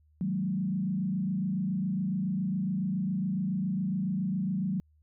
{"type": "tone with frequency modulation", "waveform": "sine", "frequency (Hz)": 188.6, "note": "F#3", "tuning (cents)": 33, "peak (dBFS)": -27, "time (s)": [0.21, 4.8], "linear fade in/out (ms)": 0, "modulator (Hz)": 27.2, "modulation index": 1, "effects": ["added 76 Hz sine -61 dBFS peak until 5.02 s"]}